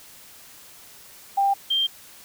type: tone pair in turn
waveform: sine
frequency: 793 / 3172 Hz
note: G5 / G7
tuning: +20 / +20 cents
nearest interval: 2 octaves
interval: 2400 cents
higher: second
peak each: -17 / -19 dBFS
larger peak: first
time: 1.37-1.54 / 1.7-1.87 s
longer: neither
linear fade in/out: 10 ms
effects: white hiss -47 dBFS RMS until 2.24 s